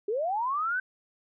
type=linear sweep; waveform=sine; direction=up; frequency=389.4 to 1551 Hz; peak=-26 dBFS; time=0.08-0.8 s; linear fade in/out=5 ms; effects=none